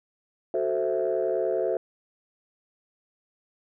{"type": "chord", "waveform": "sine", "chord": "F# half-diminished seventh", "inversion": "none", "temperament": "equal", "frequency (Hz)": [370, 440, 523.3, 659.3], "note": ["F#4", "A4", "C5", "E5"], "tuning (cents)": [0, 0, 0, 0], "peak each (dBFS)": -28, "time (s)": [0.54, 1.77], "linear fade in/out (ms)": 2, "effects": ["tanh soft clip ceiling -16 dBFS"]}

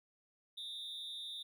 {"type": "tone with amplitude modulation", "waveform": "triangle", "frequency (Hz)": 3667, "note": "A#7", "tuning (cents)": -29, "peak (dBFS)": -37, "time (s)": [0.57, 1.43], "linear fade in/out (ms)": 10, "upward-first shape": "sine", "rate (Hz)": 232, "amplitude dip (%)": 95, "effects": []}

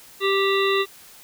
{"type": "harmonic tone with a mistuned harmonic", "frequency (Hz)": 392, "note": "G4", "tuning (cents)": 0, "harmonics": [1, 3, 5, 7, 9, 10], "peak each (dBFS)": [-20, -25, -27, -28, -30, -30], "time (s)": [0.2, 0.86], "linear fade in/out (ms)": 50, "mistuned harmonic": 9, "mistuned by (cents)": 23, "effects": ["white hiss -47 dBFS RMS until 1.23 s"]}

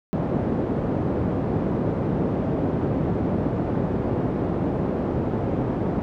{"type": "band-pass noise", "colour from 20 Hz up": "pink", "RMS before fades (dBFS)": -24, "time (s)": [0.13, 6.02], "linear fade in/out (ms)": 0, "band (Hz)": [110, 510], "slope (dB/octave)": 12, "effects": []}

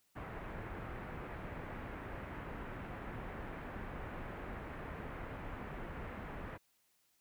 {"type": "low-pass noise", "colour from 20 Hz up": "pink", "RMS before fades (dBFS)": -45, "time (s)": [0.15, 6.58], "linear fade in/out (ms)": 20, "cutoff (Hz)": 2100, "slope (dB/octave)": 24, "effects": ["white hiss -75 dBFS RMS until 7.2 s"]}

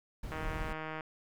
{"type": "noise", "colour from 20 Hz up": "brown", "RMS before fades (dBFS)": -39, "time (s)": [0.23, 0.73], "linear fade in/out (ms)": 5}
{"type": "click train", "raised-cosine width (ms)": 0.5, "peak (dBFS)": -25, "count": 109, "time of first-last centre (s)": [0.32, 1.008], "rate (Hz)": 157}
{"effects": []}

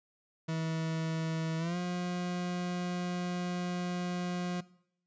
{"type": "tone with pitch glide", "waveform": "40% pulse", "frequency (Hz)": [161.5, 178.16], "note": ["E3", "F3"], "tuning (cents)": [-35, 35], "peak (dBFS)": -31, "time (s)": [0.48, 4.61], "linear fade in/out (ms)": 10, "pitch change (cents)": 170, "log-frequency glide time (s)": [1.58, 1.77], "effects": ["noise-tail reverb RT60 0.7 s tail -20 dB re dry", "resampled to 16000 Hz"]}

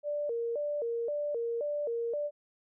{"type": "tone with vibrato", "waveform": "sine", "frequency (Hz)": 523.3, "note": "C5", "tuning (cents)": 0, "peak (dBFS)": -30, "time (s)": [0.03, 2.31], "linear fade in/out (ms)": 50, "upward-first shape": "square", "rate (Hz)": 1.9, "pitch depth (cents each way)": 200, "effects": []}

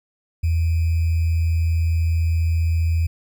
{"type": "tone with sample-and-hold", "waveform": "sine", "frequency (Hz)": 82.41, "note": "E2", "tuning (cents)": 0, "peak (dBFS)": -16, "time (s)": [0.43, 3.07], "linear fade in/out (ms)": 10, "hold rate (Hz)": 2450, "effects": []}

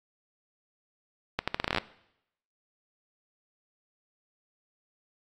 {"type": "accelerating click train", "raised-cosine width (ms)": 0.3, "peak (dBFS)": -10, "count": 12, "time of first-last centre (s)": [1.39, 1.783], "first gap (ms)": 86, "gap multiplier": 0.8, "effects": ["noise-tail reverb RT60 0.8 s tail -20 dB re dry", "AAC 48 kbps"]}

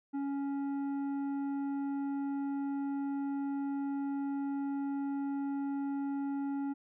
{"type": "tone with tanh clipping", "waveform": "sine", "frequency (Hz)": 278.7, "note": "C#4", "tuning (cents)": 9, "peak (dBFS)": -34, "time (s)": [0.13, 6.74], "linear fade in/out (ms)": 20, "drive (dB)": 9, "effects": []}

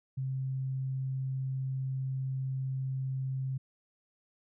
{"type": "tone", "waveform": "sine", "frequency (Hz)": 132.4, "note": "C3", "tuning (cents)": 21, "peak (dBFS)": -31, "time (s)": [0.17, 3.58], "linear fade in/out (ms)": 10, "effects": []}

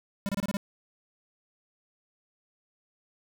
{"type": "tone bursts", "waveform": "square", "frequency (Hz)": 199.8, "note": "G3", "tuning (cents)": 33, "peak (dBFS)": -28, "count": 6, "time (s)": [0.26, 0.569], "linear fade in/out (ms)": 0, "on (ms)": 29, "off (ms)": 27, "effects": []}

